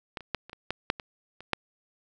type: clicks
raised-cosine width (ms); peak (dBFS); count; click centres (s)
0.3; -18 / -28 / -12 / -29 / -25 / -13 / -7 / -22 / -28 / -8; 10; 0.172 / 0.207 / 0.347 / 0.496 / 0.531 / 0.706 / 0.901 / 0.998 / 1.406 / 1.533
effects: none